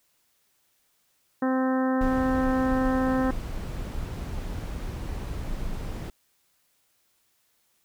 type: harmonic tone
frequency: 260 Hz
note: C4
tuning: 11 cents flat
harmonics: 1 / 2 / 3 / 4 / 5 / 6 / 7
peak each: -23 / -29 / -33 / -35 / -37 / -39 / -40 dBFS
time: 1.42-3.31 s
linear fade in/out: 5 ms
type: noise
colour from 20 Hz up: brown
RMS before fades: -32 dBFS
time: 2.01-6.1 s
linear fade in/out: 2 ms
effects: white hiss -69 dBFS RMS until 7.84 s